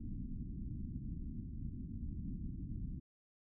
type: low-pass noise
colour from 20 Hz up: pink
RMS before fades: -43 dBFS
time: 0-3 s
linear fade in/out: 10 ms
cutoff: 280 Hz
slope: 48 dB/octave
effects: none